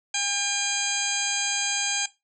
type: harmonic tone with a mistuned harmonic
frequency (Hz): 804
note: G5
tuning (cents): +44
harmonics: 1 / 2 / 3 / 4 / 5 / 6 / 8 / 9 / 10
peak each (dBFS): -35 / -35 / -30 / -30 / -36 / -33 / -30 / -33 / -36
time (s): 0.14-2.06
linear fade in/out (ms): 5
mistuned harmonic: 1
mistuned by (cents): +17
effects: noise-tail reverb RT60 0.2 s tail -17 dB re dry